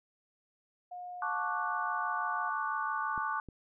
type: tone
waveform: sine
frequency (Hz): 717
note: F5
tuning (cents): +45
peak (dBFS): -40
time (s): 0.91-2.5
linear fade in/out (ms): 10
type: chord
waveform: sine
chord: D major seventh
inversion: second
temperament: equal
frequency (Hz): 880 / 1108.7 / 1174.7 / 1480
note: A5 / C#6 / D6 / F#6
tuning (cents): 0 / 0 / 0 / 0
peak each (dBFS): -37 / -37 / -36 / -37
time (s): 1.22-3.4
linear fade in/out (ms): 2
type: clicks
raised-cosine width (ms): 3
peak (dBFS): -33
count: 2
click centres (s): 3.178 / 3.487
effects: none